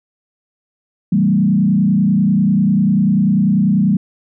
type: tone with frequency modulation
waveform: sine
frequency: 196 Hz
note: G3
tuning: in tune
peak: -10 dBFS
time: 1.12-3.97 s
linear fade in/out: 5 ms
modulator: 30.2 Hz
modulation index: 1.2
effects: none